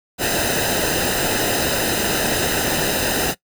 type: noise with comb filter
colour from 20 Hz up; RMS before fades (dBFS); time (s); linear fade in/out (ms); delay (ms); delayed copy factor
pink; -20; 0.18-3.35; 50; 0.89; -0.7
effects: noise-tail reverb RT60 0.1 s tail -20 dB re dry